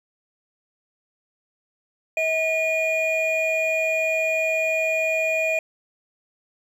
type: tone pair together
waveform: triangle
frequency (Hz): 641 / 2438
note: E5 / D#7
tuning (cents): -49 / -36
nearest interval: octave + major seventh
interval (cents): 2313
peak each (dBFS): -21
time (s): 2.17-5.59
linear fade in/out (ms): 2
effects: none